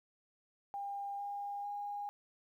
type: tone with pitch steps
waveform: sine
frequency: 802 / 809.4 / 817 Hz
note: G5 / G#5 / G#5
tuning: +39 / -45 / -29 cents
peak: -38 dBFS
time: 0.74-2.09 s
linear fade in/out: 0 ms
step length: 450 ms
effects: 12-bit